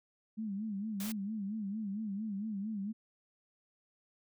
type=tone with vibrato; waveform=sine; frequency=207.7 Hz; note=G#3; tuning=in tune; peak=-35 dBFS; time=0.37-2.93 s; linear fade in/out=20 ms; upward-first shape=sine; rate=4.4 Hz; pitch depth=120 cents each way
type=noise; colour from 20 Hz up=white; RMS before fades=-43 dBFS; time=1-1.12 s; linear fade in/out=2 ms
effects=none